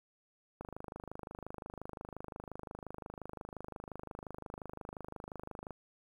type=click train; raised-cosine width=1 ms; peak=-29 dBFS; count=132; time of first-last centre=0.61-5.707 s; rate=25.7 Hz; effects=10-bit